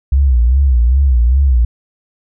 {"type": "tone with vibrato", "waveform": "sine", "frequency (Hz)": 63.8, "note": "C2", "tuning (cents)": -43, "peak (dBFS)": -7, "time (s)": [0.12, 1.65], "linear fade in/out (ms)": 5, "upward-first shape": "sine", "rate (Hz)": 2.5, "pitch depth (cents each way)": 160, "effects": []}